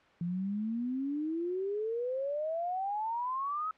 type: exponential sweep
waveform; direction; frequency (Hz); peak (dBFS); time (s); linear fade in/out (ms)
sine; up; 168.9 to 1294; -31; 0.21-3.71; 2
effects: white hiss -61 dBFS RMS until 3.77 s + low-pass 2000 Hz 12 dB/octave